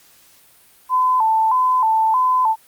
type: tone with vibrato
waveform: sine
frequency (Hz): 948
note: A#5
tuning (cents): +29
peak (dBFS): -13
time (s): 0.89-2.56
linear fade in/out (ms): 50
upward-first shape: square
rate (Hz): 1.6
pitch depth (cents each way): 120
effects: white hiss -51 dBFS RMS until 2.67 s + Opus 48 kbps